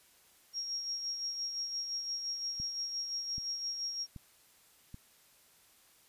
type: tone with tremolo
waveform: sine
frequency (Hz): 5588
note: F8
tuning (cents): 0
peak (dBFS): -33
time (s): 0.53-4.07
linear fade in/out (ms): 50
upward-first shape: sine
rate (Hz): 5.8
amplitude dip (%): 45
type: click train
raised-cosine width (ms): 5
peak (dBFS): -33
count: 4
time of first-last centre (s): 2.6-4.944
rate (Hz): 1.28
effects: white hiss -64 dBFS RMS until 6.08 s + resampled to 32000 Hz